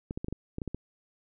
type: clicks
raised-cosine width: 3 ms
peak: -21 dBFS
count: 9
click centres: 0.109 / 0.175 / 0.245 / 0.284 / 0.326 / 0.584 / 0.618 / 0.677 / 0.746 s
effects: none